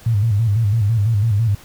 sine tone with vibrato, 107.9 Hz, A2, 33 cents flat, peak -13 dBFS, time 0.06-1.55 s, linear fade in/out 5 ms, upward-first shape square, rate 6 Hz, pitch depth 110 cents each way, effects pink hiss -44 dBFS RMS until 1.64 s

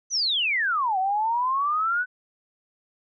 sine exponential two-way sweep, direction down then up, 6220 to 740 to 1513 Hz, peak -21 dBFS, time 0.1-2.06 s, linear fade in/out 50 ms, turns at 0.98 s, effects none

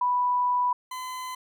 sine / 40% pulse tone pair in turn, 987 / 1017.7 Hz, B5 / C6, -1 / -48 cents, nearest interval minor second, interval 53 cents, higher second, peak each -21 / -32 dBFS, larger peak first, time 0.01-0.73 / 0.91-1.35 s, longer first, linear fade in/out 5 ms, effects none

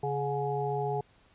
harmonic tone with a mistuned harmonic, 139.9 Hz, C#3, 16 cents sharp, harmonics 1 / 3 / 5 / 6, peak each -34 / -32 / -35 / -35 dBFS, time 0.03-1.01 s, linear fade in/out 5 ms, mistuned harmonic 5, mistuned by +62 cents, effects pink hiss -63 dBFS RMS until 1.34 s + resampled to 8000 Hz

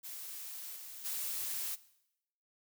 blue noise with level steps, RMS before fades -45 / -48 / -38 dBFS, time 0.03-1.76 s, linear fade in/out 20 ms, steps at 0.75 / 1.04 s, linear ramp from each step 20 ms, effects noise-tail reverb RT60 0.8 s tail -18 dB re dry

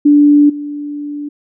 sine tone with level steps, 291.9 Hz, D4, 10 cents flat, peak -4 / -20 dBFS, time 0.05-1.29 s, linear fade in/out 10 ms, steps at 0.49 s, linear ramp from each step 10 ms, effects none

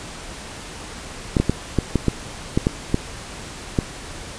clicks, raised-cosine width 3 ms, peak -3 dBFS, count 10, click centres 1.368 / 1.4 / 1.496 / 1.787 / 1.957 / 2.083 / 2.575 / 2.669 / 2.944 / 3.788 s, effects pink hiss -35 dBFS RMS until 4.38 s + resampled to 22050 Hz

